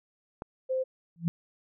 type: click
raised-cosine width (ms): 1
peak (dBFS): -22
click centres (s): 0.421
type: tone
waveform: sine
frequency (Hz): 520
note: C5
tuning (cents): -11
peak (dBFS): -26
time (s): 0.69-0.84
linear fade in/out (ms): 20
type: tone with exponential growth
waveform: sine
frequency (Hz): 168.2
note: E3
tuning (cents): +35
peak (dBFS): -20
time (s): 1.16-1.28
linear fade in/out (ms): 0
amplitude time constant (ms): 24
effects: none